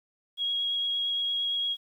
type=tone with vibrato; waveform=sine; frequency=3300 Hz; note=G#7; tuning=12 cents flat; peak=-26 dBFS; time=0.37-1.77 s; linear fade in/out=50 ms; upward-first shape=sine; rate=8.7 Hz; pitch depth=9 cents each way; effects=10-bit